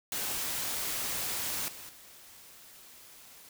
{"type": "noise with level steps", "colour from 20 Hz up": "white", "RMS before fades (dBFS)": [-34, -46, -53], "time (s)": [0.12, 3.49], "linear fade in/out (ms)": 2, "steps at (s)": [1.68, 1.89], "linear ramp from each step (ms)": 2, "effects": []}